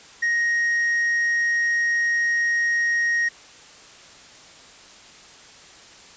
triangle tone, 1874 Hz, A#6, 9 cents sharp, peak -17 dBFS, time 0.22-3.29 s, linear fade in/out 10 ms, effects white hiss -46 dBFS RMS until 6.16 s + resampled to 16000 Hz

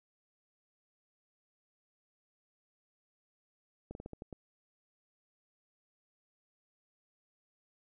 slowing click train, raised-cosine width 2 ms, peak -30 dBFS, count 7, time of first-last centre 3.91-4.328 s, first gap 41 ms, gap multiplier 1.21, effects none

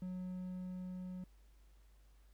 triangle tone with level ramp, 183.1 Hz, F#3, 18 cents flat, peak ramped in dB -38 to -41 dBFS, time 0.02-1.24 s, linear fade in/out 2 ms, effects added 50 Hz sine -61 dBFS peak until 2.33 s + pink hiss -75 dBFS RMS until 2.33 s

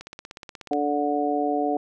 click train, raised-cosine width 0.2 ms, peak -21 dBFS, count 13, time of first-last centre 0.01-0.733 s, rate 16.6 Hz
harmonic tone, 146 Hz, D3, 10 cents flat, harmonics 2 / 3 / 4 / 5, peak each -26 / -28 / -30 / -25 dBFS, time 0.71-1.77 s, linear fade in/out 2 ms
effects none

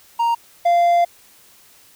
triangle tone pair in turn, 932.3 / 692.6 Hz, A#5 / F5, 0 / -15 cents, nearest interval perfect fourth, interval 515 cents, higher first, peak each -13 / -10 dBFS, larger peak second, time 0.19-0.35 / 0.65-1.05 s, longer second, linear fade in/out 10 ms, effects white hiss -50 dBFS RMS until 1.95 s

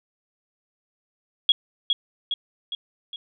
sine tone with echo, 3322 Hz, G#7, in tune, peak -12 dBFS, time 1.49-1.52 s, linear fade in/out 2 ms, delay 410 ms, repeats 4, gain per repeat -5 dB, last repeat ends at 3.16 s, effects none

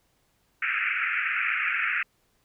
white band-pass noise, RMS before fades -27 dBFS, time 0.62-2.03 s, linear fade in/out 5 ms, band 1300 to 2600 Hz, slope 96 dB/octave, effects pink hiss -69 dBFS RMS until 2.44 s

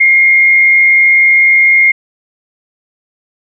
sine tone with frequency modulation, 2132 Hz, C7, 32 cents sharp, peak -4 dBFS, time 0-1.92 s, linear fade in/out 10 ms, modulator 99.3 Hz, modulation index 0.34, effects none

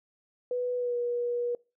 sine tone with pitch glide, 493.9 to 481.8 Hz, B4 to B4, 0 to -43 cents, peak -27 dBFS, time 0.51-1.55 s, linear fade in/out 2 ms, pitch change -43 cents, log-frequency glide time 0.77-0.96 s, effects noise-tail reverb RT60 0.3 s tail -24 dB re dry

